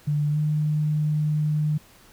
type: tone with pitch glide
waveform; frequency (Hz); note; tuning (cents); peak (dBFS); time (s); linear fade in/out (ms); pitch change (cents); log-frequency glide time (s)
sine; 147.9 to 151.71; D3 to D#3; +13 to -43; -20; 0.07-1.78; 10; +44; 0.3-0.37
effects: pink hiss -53 dBFS RMS until 2.12 s